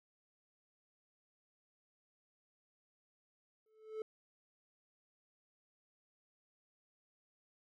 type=tone with exponential growth; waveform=triangle; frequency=436 Hz; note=A4; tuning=16 cents flat; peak=-34 dBFS; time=3.66-4.02 s; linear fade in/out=2 ms; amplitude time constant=77 ms; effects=none